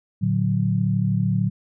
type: chord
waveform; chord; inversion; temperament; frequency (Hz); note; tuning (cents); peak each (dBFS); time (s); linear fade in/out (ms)
sine; Bb augmented; none; equal with one note detuned; 113.68 / 146.83 / 185; Bb2 / D3 / F#3; -43 / 0 / 0; -22 / -24 / -22; 0.21-1.5; 20
effects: none